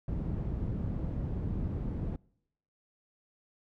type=low-pass noise; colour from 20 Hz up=white; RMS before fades=-34 dBFS; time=0.08-2.16 s; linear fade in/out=2 ms; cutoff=150 Hz; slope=12 dB/octave; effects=noise-tail reverb RT60 0.8 s tail -26 dB re dry